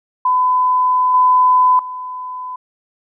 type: tone with level steps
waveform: sine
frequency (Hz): 1007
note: B5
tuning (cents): +33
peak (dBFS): -11 / -8 / -24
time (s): 0.25-2.56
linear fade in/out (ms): 5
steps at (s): 1.14 / 1.79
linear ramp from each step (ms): 2
effects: none